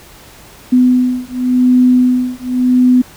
sine beating tone pair, 250.7 / 251.6 Hz, B3 / B3, +26 / +32 cents, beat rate 0.9 Hz, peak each -11 dBFS, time 0.72-3.02 s, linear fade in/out 10 ms, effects pink hiss -39 dBFS RMS until 3.16 s

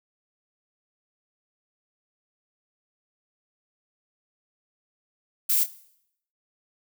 violet noise with echo, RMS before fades -22 dBFS, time 5.49-5.64 s, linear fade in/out 10 ms, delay 26 ms, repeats 1, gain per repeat -11 dB, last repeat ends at 5.666 s, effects noise-tail reverb RT60 0.7 s tail -17 dB re dry

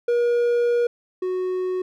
triangle tone pair in turn, 477.8 / 368.6 Hz, A#4 / F#4, +43 / -7 cents, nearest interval major third, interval 450 cents, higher first, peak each -15 / -20 dBFS, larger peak first, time 0.08-0.87 / 1.22-1.82 s, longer first, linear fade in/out 5 ms, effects none

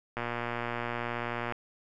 click train, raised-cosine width 0.5 ms, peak -18 dBFS, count 162, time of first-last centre 0.17-1.523 s, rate 119 Hz, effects none

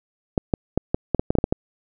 clicks, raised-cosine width 2 ms, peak -5 dBFS, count 11, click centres 0.378 / 0.538 / 0.776 / 0.945 / 1.147 / 1.195 / 1.305 / 1.353 / 1.386 / 1.441 / 1.525 s, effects none

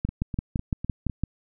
two click trains, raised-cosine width 5 ms, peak -12 / -18 dBFS, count 8 / 5, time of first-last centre 0.05-1.236 / 0.09-1.098 s, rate 5.9 / 3.97 Hz, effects none

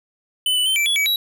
square tone with pitch steps, 3015 / 2978 / 3092 / 2333 / 3383 / 2280 / 3884 Hz, F#7 / F#7 / G7 / D7 / G#7 / C#7 / B7, +32 / +11 / -24 / -12 / +31 / +48 / -30 cents, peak -17 dBFS, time 0.46-1.16 s, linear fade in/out 2 ms, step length 100 ms, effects none

